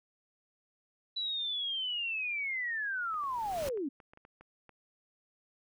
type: linear sweep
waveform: sine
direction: down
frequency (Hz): 3969 to 253.4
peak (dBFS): -32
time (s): 1.16-3.89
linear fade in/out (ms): 10
type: noise with exponential growth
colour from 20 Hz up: pink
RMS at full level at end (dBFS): -39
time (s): 2.95-3.69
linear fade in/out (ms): 2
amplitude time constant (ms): 160
type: clicks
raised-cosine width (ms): 0.5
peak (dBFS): -39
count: 11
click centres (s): 3.142 / 3.237 / 3.517 / 3.698 / 3.774 / 4.002 / 4.135 / 4.174 / 4.251 / 4.41 / 4.693
effects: none